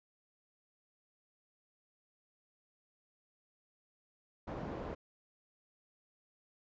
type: low-pass noise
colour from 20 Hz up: white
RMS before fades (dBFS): -42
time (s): 4.47-4.95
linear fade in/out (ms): 10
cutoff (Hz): 580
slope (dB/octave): 12
effects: resampled to 16000 Hz